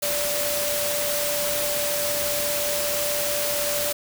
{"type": "tone in noise", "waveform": "sine", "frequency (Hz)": 584, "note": "D5", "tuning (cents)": -10, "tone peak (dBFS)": -27, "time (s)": [0.02, 3.93], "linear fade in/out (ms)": 10, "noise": "white", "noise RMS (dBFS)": -26, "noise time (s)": [0.02, 3.93], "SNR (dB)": -4, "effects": []}